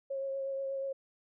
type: tone with vibrato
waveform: sine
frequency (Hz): 543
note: C#5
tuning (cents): -36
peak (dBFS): -33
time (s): 0.1-0.93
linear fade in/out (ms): 10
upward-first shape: triangle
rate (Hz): 8.3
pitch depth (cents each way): 20
effects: none